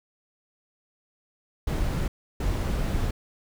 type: noise bursts at uneven times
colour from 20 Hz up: brown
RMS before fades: -26 dBFS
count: 2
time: 1.67-2.08 / 2.4-3.11 s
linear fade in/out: 5 ms
effects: none